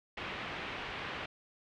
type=low-pass noise; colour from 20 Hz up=white; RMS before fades=-41 dBFS; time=0.17-1.26 s; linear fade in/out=5 ms; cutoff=2900 Hz; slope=24 dB/octave; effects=none